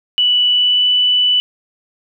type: tone with pitch glide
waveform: sine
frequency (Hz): 2960 to 2979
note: F#7 to F#7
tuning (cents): 0 to +11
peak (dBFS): -10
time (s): 0.18-1.4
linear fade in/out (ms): 0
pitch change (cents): +11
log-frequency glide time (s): 0.49-0.88
effects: none